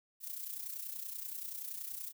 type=noise with amplitude modulation; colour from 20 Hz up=violet; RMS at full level=-40 dBFS; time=0.2-2.13 s; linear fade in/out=50 ms; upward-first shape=sine; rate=30.5 Hz; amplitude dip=65%; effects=none